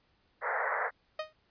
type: band-pass noise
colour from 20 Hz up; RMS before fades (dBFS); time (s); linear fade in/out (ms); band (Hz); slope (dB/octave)
white; -32; 0.41-0.91; 50; 440 to 2000; 96
type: tone with exponential decay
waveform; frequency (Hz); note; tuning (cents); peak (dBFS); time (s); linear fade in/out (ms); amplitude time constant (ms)
sawtooth; 622.3; D#5; 0; -26; 1.19-1.33; 5; 30
effects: pink hiss -71 dBFS RMS until 1.5 s + resampled to 11025 Hz